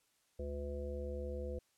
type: harmonic tone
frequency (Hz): 71.8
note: D2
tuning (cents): -39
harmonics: 1 / 3 / 5 / 7 / 9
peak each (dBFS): -41 / -50 / -48 / -43 / -55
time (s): 0.39-1.59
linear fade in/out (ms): 5
effects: white hiss -75 dBFS RMS until 1.77 s + low-pass 11000 Hz 12 dB/octave